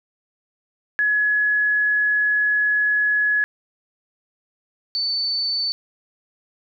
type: tone pair in turn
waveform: sine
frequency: 1691 / 4514 Hz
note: G#6 / C#8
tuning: +31 / +31 cents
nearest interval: octave + perfect fourth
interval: 1700 cents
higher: second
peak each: -16 / -20 dBFS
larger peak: first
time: 0.99-3.44 / 4.95-5.72 s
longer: first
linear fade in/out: 0 ms
effects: none